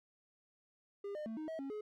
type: tone with pitch steps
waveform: triangle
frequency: 402.6 / 605 / 222.9 / 310.9 / 643 / 273.5 / 423.1 Hz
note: G4 / D#5 / A3 / D#4 / E5 / C#4 / G#4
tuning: +46 / -49 / +23 / -1 / -43 / -23 / +32 cents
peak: -38 dBFS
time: 1.04-1.81 s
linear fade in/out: 5 ms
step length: 110 ms
effects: none